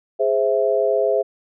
sine chord, Ab augmented, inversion none, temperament equal, 415.3 / 523.3 / 659.3 Hz, Ab4 / C5 / E5, 0 / 0 / 0 cents, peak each -20 dBFS, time 0.19-1.23 s, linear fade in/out 20 ms, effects none

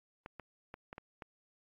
clicks, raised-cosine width 0.5 ms, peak -30 dBFS, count 6, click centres 0.261 / 0.397 / 0.741 / 0.929 / 0.981 / 1.222 s, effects AAC 32 kbps

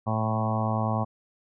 harmonic tone with a mistuned harmonic, 110 Hz, A2, in tune, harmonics 1 / 2 / 3 / 4 / 5 / 6 / 7 / 8 / 9 / 10, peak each -27 / -30 / -42 / -43 / -36 / -34 / -33 / -37 / -35 / -35 dBFS, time 0.06-1.05 s, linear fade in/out 20 ms, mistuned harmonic 1, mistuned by +20 cents, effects none

